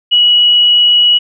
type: tone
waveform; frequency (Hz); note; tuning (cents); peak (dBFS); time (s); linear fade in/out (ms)
sine; 2923; F#7; -22; -5; 0.11-1.19; 20
effects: none